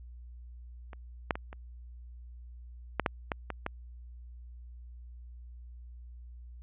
clicks, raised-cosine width 0.5 ms, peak -30 / -11 / -22 / -29 / -11 / -11 / -15 / -20 / -17 dBFS, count 9, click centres 0.932 / 1.308 / 1.355 / 1.529 / 2.997 / 3.062 / 3.318 / 3.503 / 3.664 s, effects added 60 Hz sine -45 dBFS peak until 6.62 s + resampled to 8000 Hz

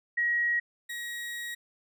sine / 35% pulse tone pair in turn, 1900 / 1900 Hz, A#6 / A#6, +33 / +33 cents, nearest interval unison, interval 0 cents, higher neither, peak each -24 / -33 dBFS, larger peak first, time 0.17-0.6 / 0.89-1.55 s, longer second, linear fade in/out 10 ms, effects none

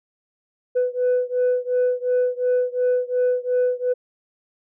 sine beating tone pair, 497 / 499.8 Hz, B4 / B4, +11 / +21 cents, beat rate 2.8 Hz, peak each -19 / -20 dBFS, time 0.75-3.94 s, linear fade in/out 20 ms, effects tanh soft clip ceiling -14 dBFS

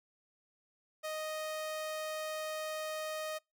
sawtooth tone, 622.3 Hz, D#5, in tune, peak -33 dBFS, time 1.03-3.39 s, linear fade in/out 20 ms, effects noise-tail reverb RT60 0.2 s tail -26 dB re dry

